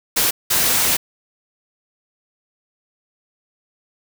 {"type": "noise bursts at uneven times", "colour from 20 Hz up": "white", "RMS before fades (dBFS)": -17, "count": 2, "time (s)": [[0.16, 0.31], [0.5, 0.97]], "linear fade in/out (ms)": 10, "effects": []}